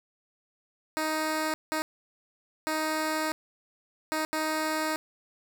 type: tone bursts at uneven times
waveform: 10% pulse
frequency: 312.2 Hz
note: D#4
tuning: 6 cents sharp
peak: -19 dBFS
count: 5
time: 0.97-1.54 / 1.72-1.82 / 2.67-3.32 / 4.12-4.25 / 4.33-4.96 s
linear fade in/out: 0 ms
effects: none